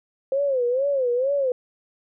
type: tone with vibrato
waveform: sine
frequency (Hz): 523.3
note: C5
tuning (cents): 0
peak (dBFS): -19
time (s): 0.32-1.52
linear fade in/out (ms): 2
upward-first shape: sine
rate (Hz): 2.2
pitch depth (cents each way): 150
effects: none